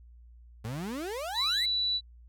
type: exponential sweep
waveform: 35% pulse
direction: up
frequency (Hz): 103.83 to 2200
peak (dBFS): -32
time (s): 0.64-1.66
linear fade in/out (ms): 10
type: tone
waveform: sine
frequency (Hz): 3951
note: B7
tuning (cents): 0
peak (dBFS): -26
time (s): 1.34-2.01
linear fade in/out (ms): 50
effects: added 59 Hz sine -50 dBFS peak until 2.28 s